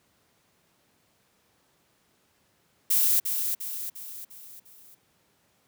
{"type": "noise with echo", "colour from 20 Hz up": "violet", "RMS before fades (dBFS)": -22, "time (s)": [2.9, 3.2], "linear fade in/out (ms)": 10, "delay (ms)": 350, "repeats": 5, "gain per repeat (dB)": -6, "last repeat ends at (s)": 4.95, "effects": ["pink hiss -67 dBFS RMS until 5.67 s", "high-pass 100 Hz 12 dB/octave"]}